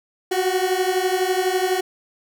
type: beating tone pair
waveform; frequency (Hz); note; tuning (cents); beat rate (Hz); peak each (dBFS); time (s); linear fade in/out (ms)
30% pulse; 365 / 377; F#4 / F#4; -24 / +32; 12; -19; 0.31-1.81; 10
effects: none